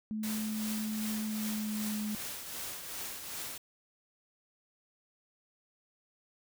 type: tone with pitch glide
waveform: sine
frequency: 216.1 to 211.9 Hz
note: A3 to G#3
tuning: -31 to +35 cents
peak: -33 dBFS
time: 0.11-2.15 s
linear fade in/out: 0 ms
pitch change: -34 cents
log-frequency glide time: 1.22-1.98 s
type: noise with tremolo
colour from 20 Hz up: white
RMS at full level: -39 dBFS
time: 0.23-3.58 s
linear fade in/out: 5 ms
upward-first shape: triangle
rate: 2.6 Hz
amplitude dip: 50%
effects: none